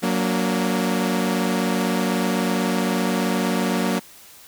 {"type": "chord", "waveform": "sawtooth", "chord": "Gb augmented", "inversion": "none", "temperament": "equal with one note detuned", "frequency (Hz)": [185, 233.1, 288.8], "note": ["Gb3", "Bb3", "D4"], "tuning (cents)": [0, 0, -29], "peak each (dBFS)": [-19, -19, -24], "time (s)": [0.02, 4], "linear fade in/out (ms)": 20, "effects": ["white hiss -46 dBFS RMS until 4.47 s"]}